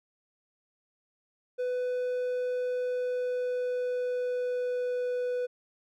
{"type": "tone with pitch glide", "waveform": "triangle", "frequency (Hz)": [498.6, 494.9], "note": ["B4", "B4"], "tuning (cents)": [16, 4], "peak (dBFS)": -26, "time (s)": [1.58, 5.47], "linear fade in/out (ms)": 20, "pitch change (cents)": -12, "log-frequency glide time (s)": [2.75, 5.33], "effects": []}